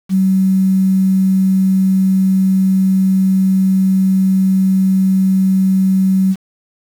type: tone with quantisation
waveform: sine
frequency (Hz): 190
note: F#3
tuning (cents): +46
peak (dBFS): -9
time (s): 0.09-6.36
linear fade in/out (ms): 50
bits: 6
effects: none